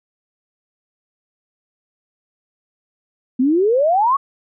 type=exponential sweep; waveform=sine; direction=up; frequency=243.9 to 1149 Hz; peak=-12 dBFS; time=3.39-4.17 s; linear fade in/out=10 ms; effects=none